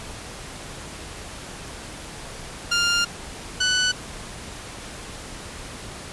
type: tone pair in turn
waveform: 15% pulse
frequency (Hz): 1400 / 1491.4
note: F6 / F#6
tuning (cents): +4 / +13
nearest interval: minor second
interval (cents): 109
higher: second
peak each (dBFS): -12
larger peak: neither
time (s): 2.71-3.05 / 3.6-3.92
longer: first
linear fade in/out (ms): 10
effects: pink hiss -37 dBFS RMS until 6.12 s + resampled to 24000 Hz